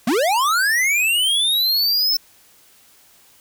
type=linear sweep; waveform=square; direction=up; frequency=203.5 to 5330 Hz; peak=-16 dBFS; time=0.07-2.17 s; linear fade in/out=5 ms; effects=white hiss -52 dBFS RMS until 3.4 s